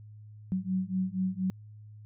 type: beating tone pair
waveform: sine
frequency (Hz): 185 / 189.2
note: F#3 / F#3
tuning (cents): 0 / +39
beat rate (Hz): 4.2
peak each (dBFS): -31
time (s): 0.52-1.5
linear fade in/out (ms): 0
effects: added 106 Hz sine -46 dBFS peak until 2.05 s